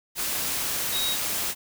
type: tone in noise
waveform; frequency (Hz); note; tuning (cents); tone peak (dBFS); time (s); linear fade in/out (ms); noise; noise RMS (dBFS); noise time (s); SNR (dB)
sine; 3798; A#7; +32; -26; 0.91-1.17; 50; white; -28; 0.15-1.55; -1
effects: none